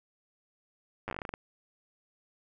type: slowing click train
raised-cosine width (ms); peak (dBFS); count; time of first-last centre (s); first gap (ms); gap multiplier
0.5; -21; 12; 1.08-1.339; 9; 1.18
effects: none